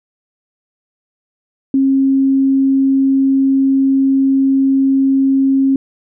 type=tone; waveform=sine; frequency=270 Hz; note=C#4; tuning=45 cents flat; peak=-9 dBFS; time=1.74-5.76 s; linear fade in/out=2 ms; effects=none